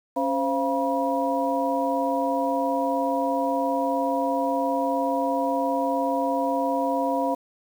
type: tone cluster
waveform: sine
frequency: 276 / 523 / 688 / 965 Hz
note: C#4 / C5 / F5 / B5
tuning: -7 / -1 / -26 / -40 cents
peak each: -27 dBFS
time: 0.16-7.35 s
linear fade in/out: 10 ms
effects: 8-bit